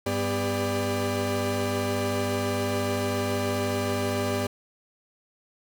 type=tone cluster; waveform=35% pulse; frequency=98.4 / 248.6 / 400.6 / 589 Hz; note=G2 / B3 / G4 / D5; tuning=+7 / +12 / +38 / +5 cents; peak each=-29 dBFS; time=0.06-4.47 s; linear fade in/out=5 ms; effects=none